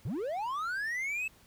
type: linear sweep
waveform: triangle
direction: up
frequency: 86.2 to 2640 Hz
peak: -30 dBFS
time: 0.05-1.28 s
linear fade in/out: 5 ms
effects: pink hiss -61 dBFS RMS until 1.46 s